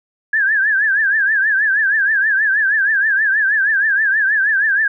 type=tone with vibrato; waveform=sine; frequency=1661.2 Hz; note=G#6; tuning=in tune; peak=-12 dBFS; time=0.33-4.88 s; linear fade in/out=5 ms; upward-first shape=triangle; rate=6.3 Hz; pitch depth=150 cents each way; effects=none